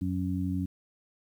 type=harmonic tone; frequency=91.8 Hz; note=F#2; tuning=13 cents flat; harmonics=1 / 2 / 3; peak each=-32 / -32 / -32 dBFS; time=0.01-0.66 s; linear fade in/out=10 ms; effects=10-bit